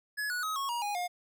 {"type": "tone with pitch steps", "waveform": "square", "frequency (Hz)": [1694, 1466.2, 1269.1, 1098.4, 950.7, 822.9, 712.2], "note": ["G#6", "F#6", "D#6", "C#6", "A#5", "G#5", "F5"], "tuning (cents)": [34, -16, 34, -16, 34, -16, 34], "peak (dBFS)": -32, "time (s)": [0.17, 1.08], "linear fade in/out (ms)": 20, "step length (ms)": 130, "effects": []}